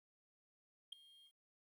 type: tone with ADSR envelope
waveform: triangle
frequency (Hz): 3224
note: G7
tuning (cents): +48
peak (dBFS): -39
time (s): 0.92-1.32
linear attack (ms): 8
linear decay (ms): 3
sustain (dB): -22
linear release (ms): 62
effects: 13-bit